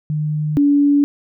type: tone pair in turn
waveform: sine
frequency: 151.8 / 286.6 Hz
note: D#3 / D4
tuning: -42 / -42 cents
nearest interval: major seventh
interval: 1100 cents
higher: second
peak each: -17 / -10 dBFS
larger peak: second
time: 0.1-0.57 / 0.57-1.04 s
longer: neither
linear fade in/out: 0 ms
effects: none